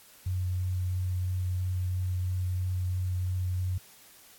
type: tone with vibrato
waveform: sine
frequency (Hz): 91.3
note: F#2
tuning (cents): -23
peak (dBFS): -27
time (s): 0.26-3.78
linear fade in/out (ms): 5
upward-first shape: sine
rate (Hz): 3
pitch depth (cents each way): 10
effects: white hiss -55 dBFS RMS until 4.38 s + AAC 64 kbps